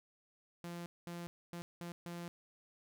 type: tone bursts at uneven times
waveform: sawtooth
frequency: 172.4 Hz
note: F3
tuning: 22 cents flat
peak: -39 dBFS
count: 5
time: 0.64-0.86 / 1.07-1.27 / 1.53-1.62 / 1.81-1.92 / 2.06-2.28 s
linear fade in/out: 0 ms
effects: none